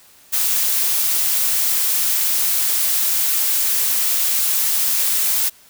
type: noise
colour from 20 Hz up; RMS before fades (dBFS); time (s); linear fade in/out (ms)
blue; -18; 0.32-5.5; 20
effects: white hiss -49 dBFS RMS until 5.69 s